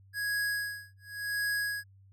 square tone with tremolo, 1661.2 Hz, G#6, in tune, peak -29 dBFS, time 0.13-1.84 s, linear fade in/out 50 ms, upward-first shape sine, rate 0.91 Hz, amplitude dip 100%, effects added 97 Hz sine -55 dBFS peak until 2.12 s

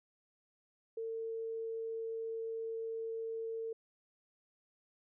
sine tone, 451.4 Hz, A4, 44 cents sharp, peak -37 dBFS, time 0.97-3.73 s, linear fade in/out 5 ms, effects none

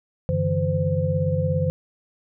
sine tone cluster, 94.9 / 145.1 / 162.3 / 514 Hz, F#2 / D3 / E3 / C5, +44 / -21 / -27 / -31 cents, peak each -25 dBFS, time 0.29-1.7 s, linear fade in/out 0 ms, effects none

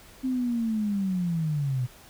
sine linear sweep, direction down, 263.2 to 121.7 Hz, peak -24 dBFS, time 0.23-1.87 s, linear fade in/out 20 ms, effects pink hiss -51 dBFS RMS until 2.09 s

